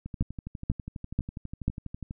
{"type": "two click trains", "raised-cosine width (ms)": 5, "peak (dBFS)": [-13, -24], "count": [4, 26], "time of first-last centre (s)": [[0.21, 1.681], [0.06, 2.109]], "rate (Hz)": [2.04, 12.2], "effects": []}